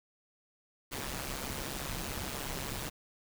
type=noise with amplitude modulation; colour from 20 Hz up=pink; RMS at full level=-35 dBFS; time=0.91-2.9 s; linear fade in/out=20 ms; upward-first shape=sine; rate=136 Hz; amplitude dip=75%; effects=none